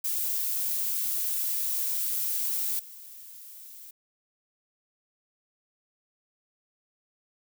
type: noise with level steps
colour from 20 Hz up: violet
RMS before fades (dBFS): -29 / -46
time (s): 0.04-3.91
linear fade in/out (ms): 5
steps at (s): 2.79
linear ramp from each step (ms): 5
effects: none